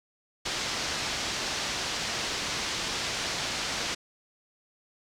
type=low-pass noise; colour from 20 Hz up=white; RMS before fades=-32 dBFS; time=0.45-3.95 s; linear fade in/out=10 ms; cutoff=6000 Hz; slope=24 dB/octave; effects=none